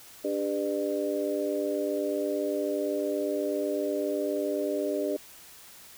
harmonic tone with a mistuned harmonic, 100 Hz, G2, 35 cents sharp, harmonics 3 / 4 / 5 / 6, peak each -32 / -31 / -35 / -31 dBFS, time 0.24-5.17 s, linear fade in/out 10 ms, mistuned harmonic 3, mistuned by -46 cents, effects white hiss -50 dBFS RMS until 5.97 s

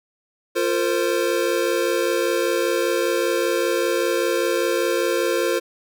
square chord, F suspended fourth, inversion none, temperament equal with one note detuned, 349.2 / 458.2 / 523.3 Hz, F4 / Bb4 / C5, 0 / -30 / 0 cents, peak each -24 / -24 / -24 dBFS, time 0.55-5.6 s, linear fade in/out 20 ms, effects none

